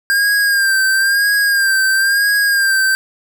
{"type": "tone with vibrato", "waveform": "square", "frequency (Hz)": 1600, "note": "G6", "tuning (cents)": 35, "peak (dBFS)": -12, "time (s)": [0.1, 2.95], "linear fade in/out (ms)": 0, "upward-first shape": "sine", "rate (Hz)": 1, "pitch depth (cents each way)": 52, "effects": []}